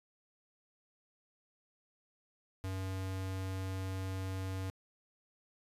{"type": "tone", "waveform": "square", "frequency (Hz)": 94.8, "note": "F#2", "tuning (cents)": 43, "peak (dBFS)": -37, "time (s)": [2.64, 4.7], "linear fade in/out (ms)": 0, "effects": ["resampled to 32000 Hz"]}